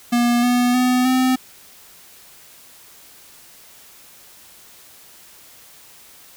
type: tone with pitch steps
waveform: square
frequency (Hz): 239.5 / 245.2 / 251.1 / 257.1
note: A#3 / B3 / B3 / C4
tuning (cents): +47 / -12 / +29 / -30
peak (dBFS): -15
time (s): 0.12-1.36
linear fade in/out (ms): 10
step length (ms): 310
effects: white hiss -46 dBFS RMS until 6.36 s